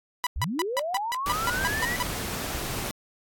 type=tone bursts; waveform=sawtooth; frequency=987.8 Hz; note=B5; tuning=in tune; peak=-20 dBFS; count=11; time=0.24-2.026 s; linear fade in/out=0 ms; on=26 ms; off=150 ms
type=linear sweep; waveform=sine; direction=up; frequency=43.65 to 1985 Hz; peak=-27 dBFS; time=0.36-1.96 s; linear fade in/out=0 ms
type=noise; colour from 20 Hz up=pink; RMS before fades=-32 dBFS; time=1.26-2.91 s; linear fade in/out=0 ms
effects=AAC 64 kbps